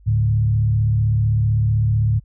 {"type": "tone with frequency modulation", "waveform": "sine", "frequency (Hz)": 109, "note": "A2", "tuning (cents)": -16, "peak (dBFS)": -14, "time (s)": [0.06, 2.2], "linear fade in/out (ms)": 20, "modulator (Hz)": 35.7, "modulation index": 0.68, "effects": ["added 50 Hz sine -45 dBFS peak until 2.24 s"]}